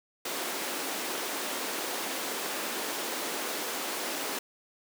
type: high-pass noise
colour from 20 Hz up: pink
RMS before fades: -34 dBFS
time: 0.25-4.39 s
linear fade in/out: 5 ms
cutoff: 280 Hz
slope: 24 dB/octave
effects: none